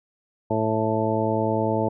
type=harmonic tone; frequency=110 Hz; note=A2; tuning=in tune; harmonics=1 / 2 / 3 / 4 / 5 / 6 / 8; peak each=-28 / -28 / -28 / -28 / -28 / -28 / -28 dBFS; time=0.5-1.89 s; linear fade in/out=10 ms; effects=none